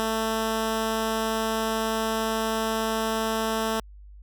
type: tone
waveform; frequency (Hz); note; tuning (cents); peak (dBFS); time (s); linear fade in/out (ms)
10% pulse; 222.1; A3; +16; -16; 0-3.8; 0
effects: added 50 Hz sine -43 dBFS peak until 4.22 s

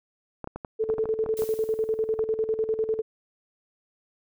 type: clicks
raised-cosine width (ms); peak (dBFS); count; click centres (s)
1; -20; 10; 0.443 / 0.474 / 0.56 / 0.648 / 0.9 / 0.983 / 1.056 / 1.262 / 1.421 / 2.192
type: tone with tremolo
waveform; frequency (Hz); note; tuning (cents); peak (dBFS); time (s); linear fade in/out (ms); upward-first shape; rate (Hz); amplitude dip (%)
sine; 440; A4; 0; -21; 0.79-3.02; 20; square; 10; 70
type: noise with exponential decay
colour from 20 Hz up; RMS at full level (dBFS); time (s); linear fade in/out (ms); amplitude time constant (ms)
blue; -39; 1.37-2.2; 1; 180
effects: none

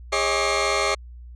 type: tone cluster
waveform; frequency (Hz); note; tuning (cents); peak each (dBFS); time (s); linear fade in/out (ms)
25% pulse; 408.3 / 549 / 633 / 1173 / 2141; G#4 / C#5 / D#5 / D6 / C7; -29 / -17 / +30 / -2 / +39; -23; 0.12-0.95; 10
effects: added 60 Hz sine -38 dBFS peak until 1.35 s + resampled to 22050 Hz

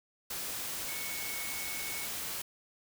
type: tone in noise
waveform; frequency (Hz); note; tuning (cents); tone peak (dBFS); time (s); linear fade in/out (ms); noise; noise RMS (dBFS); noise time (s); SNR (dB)
sine; 2212; C#7; -4; -42; 0.88-2.06; 5; white; -38; 0.3-2.42; -7
effects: none

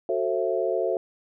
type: chord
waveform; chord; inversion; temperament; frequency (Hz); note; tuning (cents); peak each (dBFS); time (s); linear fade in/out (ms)
sine; F# half-diminished seventh; none; just; 370 / 444 / 532.8 / 666; F#4 / A4 / C5 / E5; 0 / +16 / +31 / +18; -28; 0.09-0.97; 2
effects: none

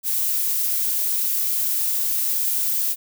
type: noise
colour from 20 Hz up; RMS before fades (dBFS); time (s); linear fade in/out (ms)
violet; -22; 0.03-2.96; 50
effects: none

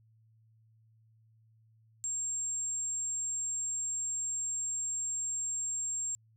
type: tone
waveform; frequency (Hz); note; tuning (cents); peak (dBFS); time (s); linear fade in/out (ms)
sine; 7459; A#8; 0; -32; 2.04-6.15; 0
effects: added 111 Hz sine -62 dBFS peak until 6.36 s

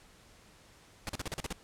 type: noise bursts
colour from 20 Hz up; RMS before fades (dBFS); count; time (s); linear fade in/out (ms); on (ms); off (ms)
pink; -36; 8; 1.07-1.526; 0; 22; 40
effects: pink hiss -59 dBFS RMS until 1.63 s + low-pass 10000 Hz 12 dB/octave

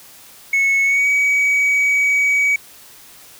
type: tone with pitch glide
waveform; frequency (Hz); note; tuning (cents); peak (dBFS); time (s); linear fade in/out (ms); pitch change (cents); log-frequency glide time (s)
sine; 2200 to 2267; C#7 to C#7; -14 to +38; -10; 0.53-2.56; 5; +52; 0.84-1.08
effects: tanh soft clip ceiling -12 dBFS + white hiss -43 dBFS RMS until 3.39 s

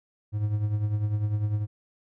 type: tone with tremolo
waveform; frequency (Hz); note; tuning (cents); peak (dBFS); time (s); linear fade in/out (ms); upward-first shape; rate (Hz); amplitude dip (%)
triangle; 105; G#2; +19; -19; 0.32-1.67; 50; triangle; 10; 65
effects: none

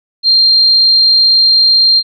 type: tone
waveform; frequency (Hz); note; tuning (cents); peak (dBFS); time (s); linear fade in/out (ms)
sine; 4186; C8; 0; -5; 0.23-2.03; 50
effects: none

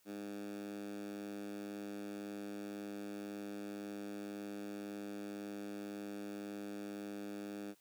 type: tone with high-pass filter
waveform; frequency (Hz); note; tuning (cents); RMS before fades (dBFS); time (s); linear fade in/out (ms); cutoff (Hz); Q
10% pulse; 101.9; G#2; -32; -45; 0.05-7.75; 50; 250; 5
effects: white hiss -71 dBFS RMS until 7.8 s + high-pass 60 Hz 12 dB/octave

